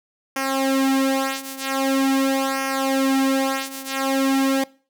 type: tone with flanger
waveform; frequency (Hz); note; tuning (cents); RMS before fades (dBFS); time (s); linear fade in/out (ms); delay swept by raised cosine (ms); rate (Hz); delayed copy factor
sawtooth; 269; C4; +48; -21; 0.36-4.64; 5; 0.25 to 3.75; 0.44; -0.8
effects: noise-tail reverb RT60 0.4 s tail -23 dB re dry